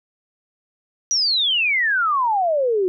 sine exponential sweep, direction down, 5920 to 355.7 Hz, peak -16 dBFS, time 1.11-2.88 s, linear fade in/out 0 ms, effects none

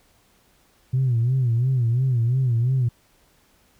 sine tone with vibrato, 123.47 Hz, B2, in tune, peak -16 dBFS, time 0.93-2.89 s, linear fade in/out 10 ms, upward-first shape sine, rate 2.9 Hz, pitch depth 130 cents each way, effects tanh soft clip ceiling -14 dBFS + pink hiss -60 dBFS RMS until 3.79 s

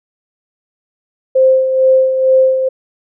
sine tone with tremolo, 523.3 Hz, C5, in tune, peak -5 dBFS, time 1.35-2.69 s, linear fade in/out 10 ms, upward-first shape sine, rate 2.2 Hz, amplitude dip 55%, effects none

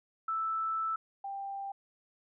sine tone pair in turn, 1318.5 / 790.1 Hz, E6 / G5, 0 / +13 cents, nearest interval major sixth, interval 887 cents, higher first, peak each -30 / -36 dBFS, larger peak first, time 0.28-0.96 / 1.24-1.72 s, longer first, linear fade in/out 5 ms, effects none

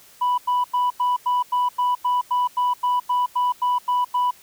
sine tone bursts, 987.8 Hz, B5, in tune, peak -15 dBFS, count 16, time 0.21-4.31 s, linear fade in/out 10 ms, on 170 ms, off 92 ms, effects tanh soft clip ceiling -16 dBFS + white hiss -50 dBFS RMS until 4.42 s

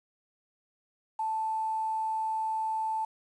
sine tone with quantisation, 880 Hz, A5, in tune, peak -28 dBFS, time 1.19-3.05 s, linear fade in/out 5 ms, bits 9, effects resampled to 24000 Hz

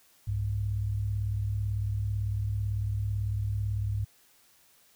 sine tone pair together, 64.7 / 102.7 Hz, C2 / G#2, -19 / -19 cents, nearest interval minor sixth, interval 800 cents, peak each -34 / -28 dBFS, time 0.27-4.05 s, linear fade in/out 10 ms, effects white hiss -62 dBFS RMS until 4.95 s

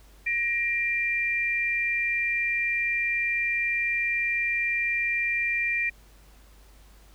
sine tone pair together, 1882 / 2378 Hz, A#6 / D7, +16 / +21 cents, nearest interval major third, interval 405 cents, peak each -28 / -25 dBFS, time 0.26-5.9 s, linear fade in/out 10 ms, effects added 50 Hz sine -51 dBFS peak until 7.14 s + pink hiss -58 dBFS RMS until 7.14 s

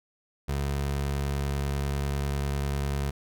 25% pulse tone, 70.1 Hz, C#2, 20 cents sharp, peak -23 dBFS, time 0.48-3.11 s, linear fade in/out 10 ms, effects none

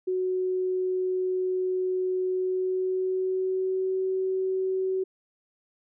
sine tone with pitch glide, 370 to 377.3 Hz, F#4 to F#4, 0 to +34 cents, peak -24 dBFS, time 0.07-5.04 s, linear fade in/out 10 ms, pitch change +34 cents, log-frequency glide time 2.25-3.98 s, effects none

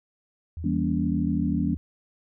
sine tone with pitch glide, 82.41 to 79.93 Hz, E2 to D#2, 0 to +47 cents, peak -31 dBFS, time 0.57-1.77 s, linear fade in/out 0 ms, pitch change -53 cents, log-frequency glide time 0.72-1.28 s
sine chord, E diminished seventh, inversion none, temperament just, 164.81 / 197.78 / 237.3 / 284.8 Hz, E3 / G3 / Bb3 / Db4, 0 / +16 / +31 / +47 cents, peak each -28 dBFS, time 0.64-1.75 s, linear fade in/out 5 ms
effects none

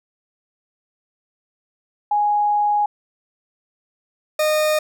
sine / 40% pulse tone pair in turn, 830 / 613.8 Hz, G#5 / D#5, -1 / -24 cents, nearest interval perfect fourth, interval 523 cents, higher first, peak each -15 dBFS, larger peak neither, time 2.11-2.86 / 4.39-4.79 s, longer first, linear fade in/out 5 ms, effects none

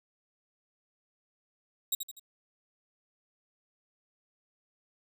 10% pulse tone with echo, 3806 Hz, A#7, 35 cents sharp, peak -19 dBFS, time 1.92-1.95 s, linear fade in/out 5 ms, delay 82 ms, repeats 3, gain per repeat -7 dB, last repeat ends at 2.196 s, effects none

